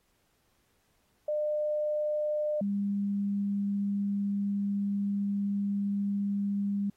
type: tone pair in turn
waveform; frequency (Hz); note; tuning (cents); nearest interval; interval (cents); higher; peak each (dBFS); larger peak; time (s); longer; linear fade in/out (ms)
sine; 602 / 200.9; D5 / G3; +43 / +43; octave + perfect fifth; 1900; first; -27; neither; 1.28-2.61 / 2.61-6.9; second; 5
effects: pink hiss -72 dBFS RMS until 6.96 s + AAC 48 kbps